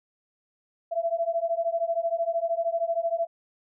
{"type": "beating tone pair", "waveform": "sine", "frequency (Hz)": [664, 677], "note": ["E5", "E5"], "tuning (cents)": [12, 46], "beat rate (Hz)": 13, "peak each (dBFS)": -27, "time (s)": [0.91, 3.27], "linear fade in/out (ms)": 20, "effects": []}